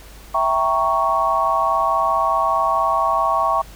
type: chord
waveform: sine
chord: E diminished seventh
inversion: none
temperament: equal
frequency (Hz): 659.3 / 784 / 932.3 / 1108.7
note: E5 / G5 / Bb5 / Db6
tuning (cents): 0 / 0 / 0 / 0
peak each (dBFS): -22 / -23 / -23 / -18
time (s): 0.34-3.62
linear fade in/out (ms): 10
effects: added 50 Hz sine -41 dBFS peak until 3.75 s + pink hiss -44 dBFS RMS until 3.75 s